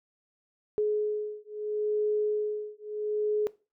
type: beating tone pair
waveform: sine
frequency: 422 / 422.75 Hz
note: G#4 / G#4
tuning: +28 / +31 cents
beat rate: 0.75 Hz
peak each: -29 dBFS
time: 0.78-3.47 s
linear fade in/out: 0 ms
effects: noise-tail reverb RT60 0.3 s tail -19 dB re dry